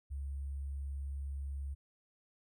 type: tone with sample-and-hold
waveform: sine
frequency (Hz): 69.3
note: C#2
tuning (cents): 0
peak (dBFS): -37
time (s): 0.1-1.75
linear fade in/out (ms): 20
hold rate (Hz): 8820
effects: none